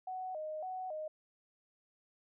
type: tone with vibrato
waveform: sine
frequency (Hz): 679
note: F5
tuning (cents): -49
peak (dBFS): -38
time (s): 0.07-1.08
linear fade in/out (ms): 5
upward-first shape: square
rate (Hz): 1.8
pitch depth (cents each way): 160
effects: none